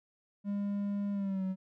triangle tone with pitch glide, 202.1 to 188.57 Hz, G#3 to F#3, -47 to +33 cents, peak -29 dBFS, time 0.44-1.56 s, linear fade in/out 50 ms, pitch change -120 cents, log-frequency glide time 1.12-1.44 s, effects none

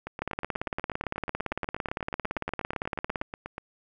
two click trains, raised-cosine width 0.5 ms, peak -14 / -20 dBFS, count 54 / 30, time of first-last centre 0.22-3.214 / 0.07-3.581 s, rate 17.7 / 8.26 Hz, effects none

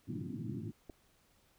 pink band-pass noise, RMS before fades -41 dBFS, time 0.07-0.72 s, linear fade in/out 20 ms, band 100 to 350 Hz, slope 96 dB/octave
clicks, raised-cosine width 2 ms, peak -36 dBFS, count 2, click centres 0.896 / 0.899 s
effects pink hiss -70 dBFS RMS until 1.58 s

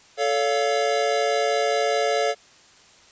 square chord, A augmented, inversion none, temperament equal with one note detuned, 440 / 565 / 698.5 Hz, A4 / C#5 / E#5, 0 / +33 / 0 cents, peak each -25 dBFS, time 0.17-2.35 s, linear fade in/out 50 ms, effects white hiss -52 dBFS RMS until 3.11 s + resampled to 16000 Hz

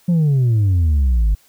sine exponential sweep, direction down, 179.7 to 49 Hz, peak -9 dBFS, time 0.08-1.35 s, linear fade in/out 10 ms, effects tanh soft clip ceiling -11 dBFS + white hiss -54 dBFS RMS until 1.48 s

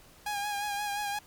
sawtooth tone with vibrato, 820 Hz, G#5, 22 cents flat, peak -27 dBFS, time 0.26-1.19 s, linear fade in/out 5 ms, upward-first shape sine, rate 5.7 Hz, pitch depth 34 cents each way, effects pink hiss -56 dBFS RMS until 1.26 s + MP3 96 kbps

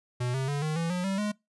square tone with pitch steps, 123.47 / 133.1 / 143.48 / 154.67 / 166.73 / 179.73 / 193.75 / 208.9 Hz, B2 / C3 / D3 / D#3 / E3 / F3 / G3 / G#3, 0 / +30 / -40 / -10 / +20 / +50 / -20 / +10 cents, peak -28 dBFS, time 0.2-1.32 s, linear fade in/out 10 ms, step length 140 ms, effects noise-tail reverb RT60 0.2 s tail -23 dB re dry + resampled to 24000 Hz

